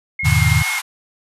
sine tone with vibrato, 2146 Hz, C7, 43 cents sharp, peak -20 dBFS, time 0.19-0.79 s, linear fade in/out 5 ms, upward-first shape sine, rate 2.6 Hz, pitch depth 19 cents each way
sine chord, E major seventh, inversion none, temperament just, 82.41 / 103.01 / 123.61 / 154.51 Hz, E2 / G#2 / B2 / D#3, 0 / -14 / +2 / -12 cents, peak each -18 dBFS, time 0.23-0.63 s, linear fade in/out 20 ms
pink band-pass noise, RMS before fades -25 dBFS, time 0.24-0.82 s, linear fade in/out 20 ms, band 740 to 13000 Hz, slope 96 dB/octave
effects none

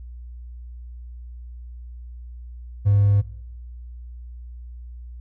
triangle tone with hard clipping, 101.3 Hz, G#2, 43 cents flat, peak -14 dBFS, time 2.85-3.22 s, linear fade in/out 20 ms, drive 4 dB, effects noise-tail reverb RT60 1.0 s tail -26 dB re dry + added 60 Hz sine -35 dBFS peak until 5.2 s

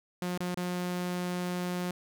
sawtooth tone with dropouts, 178.8 Hz, F3, 41 cents sharp, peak -27 dBFS, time 0.22-1.91 s, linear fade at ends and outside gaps 2 ms, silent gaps 0.376-0.404 / 0.545-0.573 s, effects none

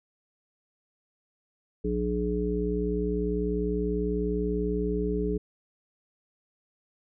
harmonic tone, 60.1 Hz, B1, 46 cents flat, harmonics 1 / 3 / 5 / 7, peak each -31 / -31 / -33 / -29 dBFS, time 1.84-5.38 s, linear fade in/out 10 ms, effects none

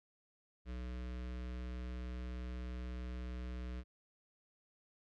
square tone with notch filter, 61.6 Hz, B1, 4 cents flat, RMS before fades -43 dBFS, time 0.65-3.84 s, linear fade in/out 50 ms, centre 840 Hz, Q 2, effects low-pass 4000 Hz 12 dB/octave

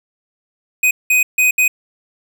square tone bursts at uneven times, 2500 Hz, D#7, 8 cents sharp, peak -11 dBFS, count 4, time 0.83-0.91 / 1.1-1.23 / 1.38-1.51 / 1.58-1.68 s, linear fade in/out 5 ms, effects none

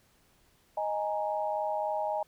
sine chord, D# suspended fourth, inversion none, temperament just, 622.3 / 829.7 / 933.4 Hz, D#5 / G#5 / A#5, 0 / -2 / +2 cents, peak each -32 / -32 / -37 dBFS, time 0.77-2.23 s, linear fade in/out 5 ms, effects pink hiss -66 dBFS RMS until 2.27 s

